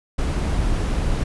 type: noise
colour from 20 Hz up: brown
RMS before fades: -21 dBFS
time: 0.18-1.24 s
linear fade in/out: 10 ms
effects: resampled to 24000 Hz